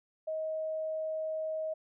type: tone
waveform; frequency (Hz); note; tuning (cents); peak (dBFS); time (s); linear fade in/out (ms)
sine; 631; D#5; +24; -32; 0.27-1.74; 10
effects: none